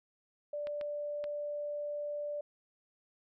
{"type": "tone", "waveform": "sine", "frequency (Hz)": 587.3, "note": "D5", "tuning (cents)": 0, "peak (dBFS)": -35, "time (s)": [0.53, 2.41], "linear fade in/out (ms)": 5}
{"type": "clicks", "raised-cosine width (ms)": 0.3, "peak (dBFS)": -30, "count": 3, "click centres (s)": [0.671, 0.812, 1.241]}
{"effects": []}